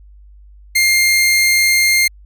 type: tone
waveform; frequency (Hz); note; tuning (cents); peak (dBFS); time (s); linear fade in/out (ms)
sawtooth; 2114; C7; +17; -7; 0.75-2.08; 10
effects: added 50 Hz sine -39 dBFS peak until 2.25 s